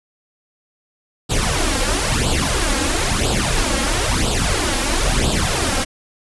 pink noise with flanger, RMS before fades -18 dBFS, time 1.29-5.85 s, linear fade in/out 20 ms, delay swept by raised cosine 0.24 to 3.74 ms, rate 1 Hz, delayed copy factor +0.75, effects resampled to 24000 Hz

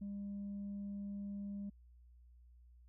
sine tone, 201 Hz, G3, 44 cents sharp, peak -39 dBFS, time 0.01-1.7 s, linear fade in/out 10 ms, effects tanh soft clip ceiling -39 dBFS + added 60 Hz sine -59 dBFS peak until 2.88 s

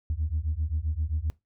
sine beating tone pair, 74 / 81.6 Hz, D2 / E2, +14 / -17 cents, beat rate 7.6 Hz, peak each -28 / -28 dBFS, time 0.1-1.3 s, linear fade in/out 0 ms, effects noise-tail reverb RT60 0.2 s tail -22 dB re dry + tanh soft clip ceiling -20 dBFS

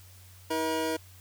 25% pulse tone pair together, 319.5 / 478.7 Hz, D#4 / A#4, +46 / +46 cents, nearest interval perfect fifth, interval 700 cents, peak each -27 dBFS, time 0.5-0.97 s, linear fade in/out 10 ms, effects added 92 Hz sine -51 dBFS peak until 1.2 s + white hiss -56 dBFS RMS until 1.2 s

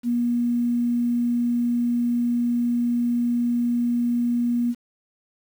sine tone with quantisation, 239.5 Hz, A#3, 47 cents sharp, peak -19 dBFS, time 0.03-4.75 s, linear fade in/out 50 ms, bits 8, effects none

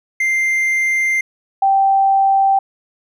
triangle / sine tone pair in turn, 2093 / 780.8 Hz, C7 / G5, 0 / -7 cents, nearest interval octave + perfect fourth, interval 1707 cents, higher first, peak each -12 / -10 dBFS, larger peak second, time 0.2-1.21 / 1.62-2.59 s, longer first, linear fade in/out 5 ms, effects none

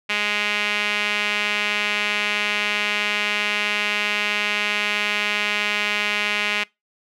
sawtooth tone with band-pass filter, 207.7 Hz, G#3, in tune, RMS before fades -23 dBFS, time 0.09-6.64 s, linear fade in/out 10 ms, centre 2500 Hz, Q 2.7, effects noise-tail reverb RT60 0.2 s tail -23 dB re dry

